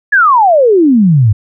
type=exponential sweep; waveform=sine; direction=down; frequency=1742 to 98 Hz; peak=-4 dBFS; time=0.12-1.33 s; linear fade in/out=10 ms; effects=none